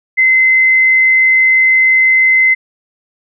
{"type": "tone", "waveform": "sine", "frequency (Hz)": 2057, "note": "C7", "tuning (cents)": -30, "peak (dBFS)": -6, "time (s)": [0.17, 2.55], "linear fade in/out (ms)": 20, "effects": []}